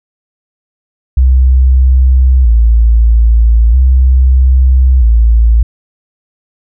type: tone with vibrato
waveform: sine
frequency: 60.4 Hz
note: B1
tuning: 38 cents flat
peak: -3 dBFS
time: 1.17-5.63 s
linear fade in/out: 5 ms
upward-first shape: square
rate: 0.39 Hz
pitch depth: 110 cents each way
effects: none